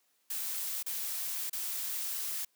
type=noise with dropouts; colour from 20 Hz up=blue; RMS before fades=-36 dBFS; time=0.3-2.45 s; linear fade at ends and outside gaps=5 ms; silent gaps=0.828-0.862 / 1.498-1.529 s; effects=white hiss -73 dBFS RMS until 2.55 s + high-pass 200 Hz 12 dB/octave